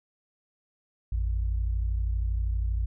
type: tone pair together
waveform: sine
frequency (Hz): 55.5 / 88.1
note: A1 / F2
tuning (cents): +16 / +16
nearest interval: minor sixth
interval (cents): 800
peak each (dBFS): -25 / -33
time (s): 1.12-2.86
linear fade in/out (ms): 5
effects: none